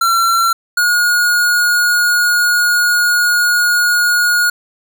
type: tone pair in turn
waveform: square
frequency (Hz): 1359 / 1440.6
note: F6 / F#6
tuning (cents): -48 / -47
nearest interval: minor second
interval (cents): 101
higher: second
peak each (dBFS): -11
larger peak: neither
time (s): 0.01-0.53 / 0.77-4.5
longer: second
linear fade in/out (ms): 5
effects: none